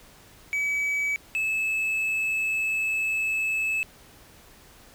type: tone pair in turn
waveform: triangle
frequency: 2282 / 2605 Hz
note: C#7 / E7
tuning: +50 / -21 cents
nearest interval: major second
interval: 229 cents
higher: second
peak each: -22 dBFS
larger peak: neither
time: 0.53-1.16 / 1.35-3.83 s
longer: second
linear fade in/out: 0 ms
effects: pink hiss -52 dBFS RMS until 4.94 s